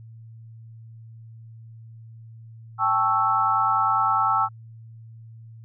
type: chord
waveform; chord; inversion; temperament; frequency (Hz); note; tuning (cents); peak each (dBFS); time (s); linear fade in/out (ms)
sine; A dominant seventh; third; equal with one note detuned; 784 / 873.9 / 1108.7 / 1318.5; G5 / A5 / C#6 / E6; 0 / -12 / 0 / 0; -26 / -25 / -26 / -21; 2.78-4.49; 50
effects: added 113 Hz sine -41 dBFS peak until 5.64 s